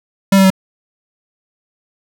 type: tone with pitch steps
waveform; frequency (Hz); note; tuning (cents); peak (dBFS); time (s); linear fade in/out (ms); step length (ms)
square; 195.4 / 192.6 / 189.84; G3 / G3 / F#3; -5 / -30 / +45; -7; 0.32-0.503; 5; 61
effects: none